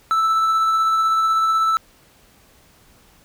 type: tone with tremolo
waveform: triangle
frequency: 1318.5 Hz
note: E6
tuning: in tune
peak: -12 dBFS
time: 0.11-1.77 s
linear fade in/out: 0 ms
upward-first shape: triangle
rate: 16 Hz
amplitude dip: 25%
effects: pink hiss -53 dBFS RMS until 3.24 s